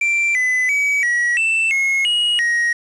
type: tone with pitch steps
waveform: triangle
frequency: 2353 / 2011 / 2276 / 1919 / 2662 / 2167 / 2894 / 1885 Hz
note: D7 / B6 / C#7 / A#6 / E7 / C#7 / F#7 / A#6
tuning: +3 / +31 / +45 / +50 / +16 / -40 / -39 / +19 cents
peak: -13 dBFS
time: 0.01-2.73 s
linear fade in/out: 5 ms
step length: 340 ms
effects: resampled to 24000 Hz + 7-bit